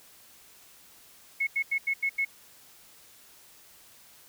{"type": "tone bursts", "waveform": "sine", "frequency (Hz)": 2188, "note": "C#7", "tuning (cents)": -23, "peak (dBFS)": -24, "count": 6, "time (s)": [1.4, 2.251], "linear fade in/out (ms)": 10, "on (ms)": 71, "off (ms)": 85, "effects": ["white hiss -55 dBFS RMS until 4.28 s"]}